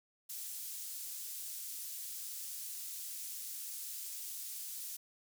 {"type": "high-pass noise", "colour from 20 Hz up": "pink", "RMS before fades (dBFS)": -44, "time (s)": [0.29, 4.97], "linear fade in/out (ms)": 10, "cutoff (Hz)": 7600, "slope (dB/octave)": 12, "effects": []}